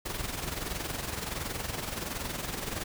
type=noise with amplitude modulation; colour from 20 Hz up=pink; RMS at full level=-33 dBFS; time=0.05-2.84 s; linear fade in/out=10 ms; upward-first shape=sine; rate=21.4 Hz; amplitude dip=60%; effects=none